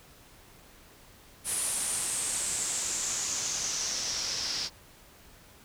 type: noise with low-pass filter sweep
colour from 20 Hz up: white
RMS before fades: -32 dBFS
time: 1.44-4.7 s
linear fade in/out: 50 ms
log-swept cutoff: 10000 to 5000 Hz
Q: 5.2
effects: pink hiss -55 dBFS RMS until 5.64 s